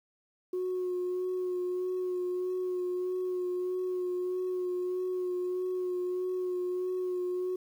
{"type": "tone with vibrato", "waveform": "sine", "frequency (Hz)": 364.1, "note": "F#4", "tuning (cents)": -28, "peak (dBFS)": -28, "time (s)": [0.53, 7.56], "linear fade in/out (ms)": 5, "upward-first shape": "sine", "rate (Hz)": 1.6, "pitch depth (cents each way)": 18, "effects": ["tanh soft clip ceiling -27 dBFS", "10-bit"]}